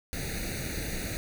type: noise with comb filter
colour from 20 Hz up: pink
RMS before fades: -34 dBFS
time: 0.13-1.17 s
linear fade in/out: 0 ms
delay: 0.47 ms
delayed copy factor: +0.9
effects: none